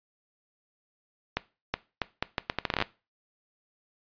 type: accelerating click train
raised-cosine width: 0.3 ms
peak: -10 dBFS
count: 15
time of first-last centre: 1.37-2.824 s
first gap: 370 ms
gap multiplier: 0.75
effects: noise-tail reverb RT60 0.3 s tail -19 dB re dry + resampled to 11025 Hz